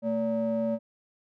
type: ring-modulated tone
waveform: triangle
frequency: 174.61 Hz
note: F3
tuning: in tune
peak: -20 dBFS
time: 0.02-0.79 s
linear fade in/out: 50 ms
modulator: 399 Hz
effects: none